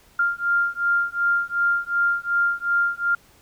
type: beating tone pair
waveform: sine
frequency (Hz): 1396 / 1398.7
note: F6 / F6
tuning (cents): -1 / +2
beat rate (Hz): 2.7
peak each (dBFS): -22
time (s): 0.19-3.15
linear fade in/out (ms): 5
effects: pink hiss -55 dBFS RMS until 3.41 s